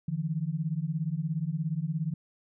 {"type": "beating tone pair", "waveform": "sine", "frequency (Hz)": [150.4, 167.4], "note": ["D3", "E3"], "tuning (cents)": [42, 27], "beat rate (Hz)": 17, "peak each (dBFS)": -31, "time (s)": [0.08, 2.14], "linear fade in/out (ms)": 5, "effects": []}